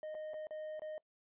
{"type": "tone with dropouts", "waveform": "triangle", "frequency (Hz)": 618, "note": "D#5", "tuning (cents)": -12, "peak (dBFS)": -39, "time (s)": [0.03, 0.98], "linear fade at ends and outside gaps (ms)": 1, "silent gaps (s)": [[0.145, 0.15], [0.335, 0.341], [0.47, 0.508], [0.795, 0.819]], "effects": ["noise-tail reverb RT60 0.1 s tail -22 dB re dry", "resampled to 8000 Hz"]}